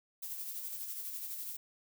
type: noise with tremolo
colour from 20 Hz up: violet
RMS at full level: -40 dBFS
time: 0.22-1.57 s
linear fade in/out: 10 ms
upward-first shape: sine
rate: 12 Hz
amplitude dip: 40%
effects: none